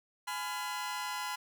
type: chord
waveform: sawtooth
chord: F diminished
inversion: first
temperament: just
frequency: 838.1 / 1005.8 / 1396.9 Hz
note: Ab5 / Cb6 / F6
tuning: +16 / +31 / 0 cents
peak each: -37 / -34 / -39 dBFS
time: 0.27-1.36 s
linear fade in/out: 10 ms
effects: none